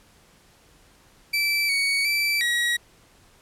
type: tone with pitch steps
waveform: 30% pulse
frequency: 2325 / 2237 / 2327 / 1909 Hz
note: D7 / C#7 / D7 / A#6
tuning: -18 / +15 / -17 / +41 cents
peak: -18 dBFS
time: 1.33-2.77 s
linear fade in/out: 10 ms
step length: 360 ms
effects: pink hiss -56 dBFS RMS until 3.41 s + low-pass 12000 Hz 12 dB/octave